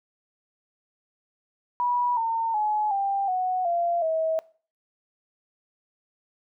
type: tone with pitch steps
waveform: sine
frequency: 974 / 908.8 / 847.9 / 791.1 / 738.2 / 688.7 / 642.6 Hz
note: B5 / A#5 / G#5 / G5 / F#5 / F5 / E5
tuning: -24 / -44 / +36 / +16 / -4 / -24 / -44 cents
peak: -22 dBFS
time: 1.8-4.39 s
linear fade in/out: 0 ms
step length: 370 ms
effects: noise-tail reverb RT60 0.4 s tail -20 dB re dry